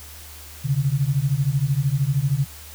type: beating tone pair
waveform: sine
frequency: 131.6 / 144.6 Hz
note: C3 / D3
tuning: +10 / -27 cents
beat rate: 13 Hz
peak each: -21 dBFS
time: 0.64-2.46 s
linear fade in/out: 20 ms
effects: added 75 Hz sine -42 dBFS peak until 2.74 s + white hiss -42 dBFS RMS until 2.74 s